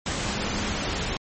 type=tone in noise; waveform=sine; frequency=207.7 Hz; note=G#3; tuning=in tune; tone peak=-34 dBFS; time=0.16-0.84 s; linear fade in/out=2 ms; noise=pink; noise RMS=-28 dBFS; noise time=0.06-1.17 s; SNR=-9 dB; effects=MP3 32 kbps